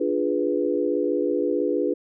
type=chord; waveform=sine; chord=D diminished seventh; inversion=none; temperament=equal; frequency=293.7 / 349.2 / 415.3 / 493.9 Hz; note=D4 / F4 / Ab4 / Cb5; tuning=0 / 0 / 0 / 0 cents; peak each=-26 dBFS; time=0-1.94 s; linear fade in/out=10 ms; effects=none